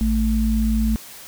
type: tone pair together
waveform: sine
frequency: 55 / 220 Hz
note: A1 / A3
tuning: 0 / 0 cents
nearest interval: 2 octaves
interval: 2400 cents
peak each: -19 dBFS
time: 0.01-0.96 s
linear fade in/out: 0 ms
effects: white hiss -40 dBFS RMS until 1.27 s